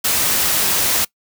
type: noise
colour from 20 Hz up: white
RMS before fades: -17 dBFS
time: 0.04-1.05 s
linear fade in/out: 10 ms
effects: noise-tail reverb RT60 0.1 s tail -22 dB re dry